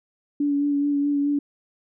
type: tone with vibrato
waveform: sine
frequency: 286.5 Hz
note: D4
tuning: 43 cents flat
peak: -19 dBFS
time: 0.4-1.39 s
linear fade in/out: 5 ms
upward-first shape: sine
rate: 4.7 Hz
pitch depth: 19 cents each way
effects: none